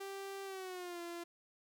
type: tone with pitch glide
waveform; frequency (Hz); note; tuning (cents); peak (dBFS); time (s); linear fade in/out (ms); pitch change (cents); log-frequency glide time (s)
sawtooth; 392 to 343.2; G4 to F4; 0 to -30; -39; 0-1.24; 10; -230; 0.44-1.01
effects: none